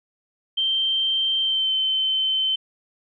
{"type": "tone with pitch glide", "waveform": "sine", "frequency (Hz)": [3136, 3080], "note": ["G7", "G7"], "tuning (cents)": [0, -31], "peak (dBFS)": -19, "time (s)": [0.57, 2.56], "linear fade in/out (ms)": 10, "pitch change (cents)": -31, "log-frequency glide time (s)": [1.41, 1.73], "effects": []}